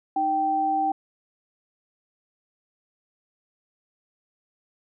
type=tone pair together; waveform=sine; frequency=309.3 / 779.4 Hz; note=D#4 / G5; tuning=-10 / -10 cents; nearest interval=octave + major third; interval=1600 cents; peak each=-30 / -21 dBFS; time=0.16-0.92 s; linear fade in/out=5 ms; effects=none